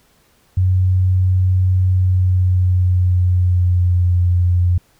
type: tone with pitch glide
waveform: sine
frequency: 92.5 to 88.73 Hz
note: F#2 to F2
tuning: 0 to +28 cents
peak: -11 dBFS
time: 0.57-4.78 s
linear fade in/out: 5 ms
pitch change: -72 cents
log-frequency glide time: 1.88-4.18 s
effects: pink hiss -56 dBFS RMS until 4.99 s